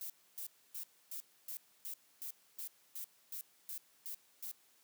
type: noise bursts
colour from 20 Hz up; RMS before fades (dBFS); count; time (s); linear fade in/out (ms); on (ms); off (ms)
violet; -44; 13; 0.01-4.514; 0; 88; 280
effects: white hiss -69 dBFS RMS until 4.83 s + high-pass 150 Hz 12 dB/octave